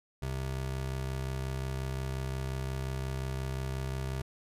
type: tone pair together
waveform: square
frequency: 65.65 / 131.3 Hz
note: C2 / C3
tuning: +6 / +6 cents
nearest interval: octave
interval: 1200 cents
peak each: -37 / -36 dBFS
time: 0.22-4.22 s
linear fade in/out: 5 ms
effects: resampled to 32000 Hz